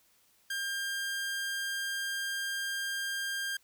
sawtooth tone, 1600 Hz, G6, 35 cents sharp, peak -29 dBFS, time 0.5-3.57 s, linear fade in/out 5 ms, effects white hiss -67 dBFS RMS until 3.63 s

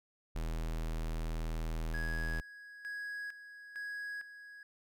square tone, 40.28 Hz, E1, 39 cents flat, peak -35 dBFS, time 0.35-2.41 s, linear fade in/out 10 ms
triangle tone with tremolo, 1661.2 Hz, G#6, in tune, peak -37 dBFS, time 1.94-4.63 s, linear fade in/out 2 ms, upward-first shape square, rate 1.1 Hz, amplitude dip 70%
effects none

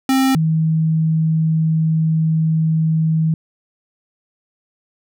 square / sine tone pair in turn, 265.2 / 159.7 Hz, C4 / D#3, +23 / +45 cents, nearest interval major sixth, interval 878 cents, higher first, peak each -13 dBFS, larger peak neither, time 0.09-0.35 / 0.35-3.34 s, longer second, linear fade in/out 2 ms, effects none

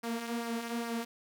sawtooth tone with flanger, 233.1 Hz, A#3, in tune, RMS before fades -36 dBFS, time 0.03-1.05 s, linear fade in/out 10 ms, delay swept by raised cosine 0.27 to 4.57 ms, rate 2.4 Hz, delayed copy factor -0.5, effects none

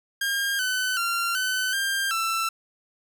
sawtooth tone with pitch steps, 1612 / 1510 / 1379 / 1514 / 1594 / 1335 Hz, G6 / F#6 / F6 / F#6 / G6 / E6, +48 / +35 / -22 / +39 / +28 / +22 cents, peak -20 dBFS, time 0.21-2.49 s, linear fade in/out 5 ms, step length 380 ms, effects none

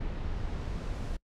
brown noise with low-pass filter sweep, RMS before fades -34 dBFS, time 0-1.17 s, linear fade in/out 10 ms, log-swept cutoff 3600 to 9200 Hz, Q 0.71, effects noise-tail reverb RT60 0.1 s tail -25 dB re dry

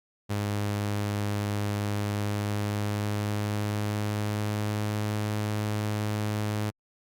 sawtooth tone with pitch glide, 103 to 105.65 Hz, G#2 to G#2, -14 to +30 cents, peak -23 dBFS, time 0.29-6.71 s, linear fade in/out 20 ms, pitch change +44 cents, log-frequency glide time 2-5.16 s, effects Opus 48 kbps

